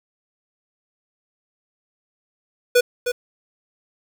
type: tone with echo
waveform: square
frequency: 490 Hz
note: B4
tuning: 14 cents flat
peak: -12 dBFS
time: 2.75-2.81 s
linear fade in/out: 10 ms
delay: 310 ms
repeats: 1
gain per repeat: -8 dB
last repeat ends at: 3.12 s
effects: 7-bit